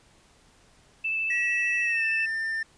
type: tone with vibrato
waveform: sine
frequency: 2637 Hz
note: E7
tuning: in tune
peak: -25 dBFS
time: 1.04-2.26 s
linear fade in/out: 10 ms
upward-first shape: sine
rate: 13 Hz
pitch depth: 9 cents each way
type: tone with pitch glide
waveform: triangle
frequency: 1923 to 1794.2 Hz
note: B6 to A6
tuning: -47 to +33 cents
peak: -25 dBFS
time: 1.3-2.63 s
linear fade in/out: 5 ms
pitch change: -120 cents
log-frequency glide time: 1.8-2.06 s
effects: pink hiss -59 dBFS RMS until 2.77 s + resampled to 22050 Hz